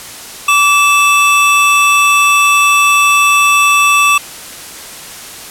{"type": "tone pair together", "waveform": "square", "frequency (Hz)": [1155.1, 2637], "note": ["D6", "E7"], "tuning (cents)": [-29, 0], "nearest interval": "octave + major second", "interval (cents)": 1429, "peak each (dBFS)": -10, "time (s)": [0.48, 4.18], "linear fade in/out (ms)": 5, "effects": ["white hiss -29 dBFS RMS until 5.5 s", "low-pass 12000 Hz 12 dB/octave"]}